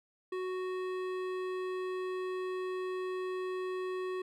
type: tone with hard clipping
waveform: triangle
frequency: 370 Hz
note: F#4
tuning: in tune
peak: -36 dBFS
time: 0.32-4.22 s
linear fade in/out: 5 ms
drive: 18 dB
effects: none